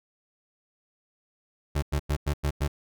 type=tone bursts; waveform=30% pulse; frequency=73.42 Hz; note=D2; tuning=in tune; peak=-21 dBFS; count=6; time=1.75-2.679 s; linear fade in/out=10 ms; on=74 ms; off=97 ms; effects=none